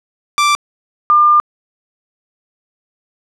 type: tone pair in turn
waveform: sawtooth / sine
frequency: 1174 / 1200.1 Hz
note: D6 / D6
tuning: -1 / +37 cents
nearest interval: unison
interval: 38 cents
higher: second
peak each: -6 dBFS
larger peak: neither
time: 0.38-0.55 / 1.1-1.4 s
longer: second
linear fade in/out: 0 ms
effects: low-pass 8000 Hz 12 dB/octave